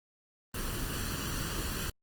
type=noise with comb filter; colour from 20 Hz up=pink; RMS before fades=-35 dBFS; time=0.54-1.9 s; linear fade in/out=5 ms; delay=0.68 ms; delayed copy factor=+0.6; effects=Opus 24 kbps